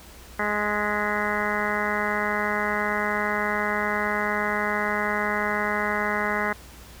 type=harmonic tone with a mistuned harmonic; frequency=208.7 Hz; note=G#3; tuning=9 cents sharp; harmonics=1 / 2 / 3 / 4 / 5 / 6 / 7 / 8 / 9 / 10; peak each=-32 / -32 / -32 / -32 / -32 / -32 / -32 / -32 / -32 / -32 dBFS; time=0.39-6.53 s; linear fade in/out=5 ms; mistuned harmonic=10; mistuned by=-47 cents; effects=added 60 Hz sine -47 dBFS peak until 7 s + pink hiss -47 dBFS RMS until 7 s